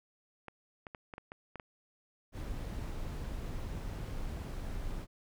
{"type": "clicks", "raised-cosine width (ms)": 0.5, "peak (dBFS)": -29, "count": 8, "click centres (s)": [0.483, 0.868, 0.948, 1.138, 1.181, 1.319, 1.557, 1.598]}
{"type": "noise", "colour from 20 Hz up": "brown", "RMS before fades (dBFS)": -39, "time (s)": [2.32, 5.07], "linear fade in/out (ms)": 50}
{"effects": []}